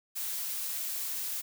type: noise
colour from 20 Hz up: blue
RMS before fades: -35 dBFS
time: 0.15-1.42 s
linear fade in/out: 20 ms
effects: none